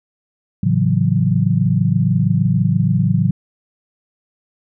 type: chord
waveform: sine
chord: F# minor seventh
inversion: first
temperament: equal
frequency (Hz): 110 / 138.59 / 164.81 / 185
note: A2 / C#3 / E3 / F#3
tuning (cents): 0 / 0 / 0 / 0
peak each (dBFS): -18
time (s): 0.63-3.31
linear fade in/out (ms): 5
effects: none